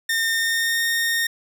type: tone with pitch glide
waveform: sawtooth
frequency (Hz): 1820 to 1841.1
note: A#6 to A#6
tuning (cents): -42 to -22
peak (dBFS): -16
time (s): 0.09-1.27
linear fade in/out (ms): 5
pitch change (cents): +20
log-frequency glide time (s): 0.31-0.84
effects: none